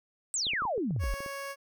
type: exponential sweep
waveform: sine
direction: down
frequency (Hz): 8372 to 37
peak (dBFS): -28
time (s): 0.34-1.14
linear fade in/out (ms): 0
type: clicks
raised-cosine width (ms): 2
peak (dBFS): -30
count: 10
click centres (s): 0.468 / 0.535 / 0.621 / 0.653 / 0.779 / 0.908 / 0.963 / 1.038 / 1.205 / 1.262
type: tone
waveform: 15% pulse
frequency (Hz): 554.4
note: C#5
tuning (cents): 0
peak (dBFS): -30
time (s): 0.99-1.56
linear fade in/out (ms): 50
effects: none